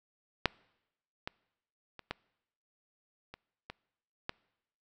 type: clicks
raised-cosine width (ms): 0.3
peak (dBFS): -8 / -20 / -29 / -18 / -29 / -25 / -18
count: 7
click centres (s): 0.457 / 1.275 / 1.993 / 2.11 / 3.34 / 3.7 / 4.294
effects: noise-tail reverb RT60 0.9 s tail -25 dB re dry